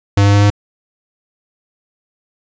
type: tone with pitch steps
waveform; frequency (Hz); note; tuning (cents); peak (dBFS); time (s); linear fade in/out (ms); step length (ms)
square; 100.4 / 101.1 / 101.8 / 102.51; G2 / G#2 / G#2 / G#2; +42 / -46 / -34 / -22; -8; 0.17-0.502; 5; 83
effects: resampled to 16000 Hz